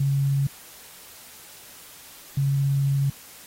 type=tone pair in turn; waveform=sine; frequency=138.59 / 138.59 Hz; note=C#3 / C#3; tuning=0 / 0 cents; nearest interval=unison; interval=0 cents; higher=neither; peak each=-19 dBFS; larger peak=neither; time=0-0.47 / 2.37-3.1 s; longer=second; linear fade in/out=5 ms; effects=white hiss -46 dBFS RMS until 3.46 s + AAC 48 kbps